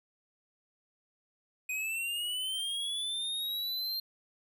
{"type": "linear sweep", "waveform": "square", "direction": "up", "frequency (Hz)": [2489, 4197], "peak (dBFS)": -33, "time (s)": [1.69, 4], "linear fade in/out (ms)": 5, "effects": []}